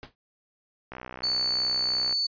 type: noise with exponential decay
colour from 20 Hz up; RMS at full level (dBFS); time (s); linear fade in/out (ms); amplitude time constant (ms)
pink; -38; 0.03-0.15; 0; 24
type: click train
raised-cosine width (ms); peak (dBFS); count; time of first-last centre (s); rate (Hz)
0.5; -23; 77; 0.92-2.126; 63
type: tone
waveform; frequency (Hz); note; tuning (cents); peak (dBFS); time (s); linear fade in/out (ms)
sine; 4479; C#8; +17; -23; 1.23-2.27; 10
effects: resampled to 11025 Hz